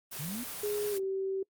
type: noise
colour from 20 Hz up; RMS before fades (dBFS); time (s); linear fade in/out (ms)
white; -40; 0.11-0.99; 20
type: linear sweep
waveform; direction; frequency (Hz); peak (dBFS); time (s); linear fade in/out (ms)
sine; up; 132.4 to 258.6; -36; 0.19-0.44; 10
type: tone with pitch glide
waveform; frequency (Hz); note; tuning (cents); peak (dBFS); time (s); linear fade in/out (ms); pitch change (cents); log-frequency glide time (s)
sine; 415.3 to 385.3; G#4 to G4; 0 to -30; -30; 0.63-1.43; 5; -130; 0.91-0.98
effects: noise-tail reverb RT60 0.1 s tail -24 dB re dry + Opus 24 kbps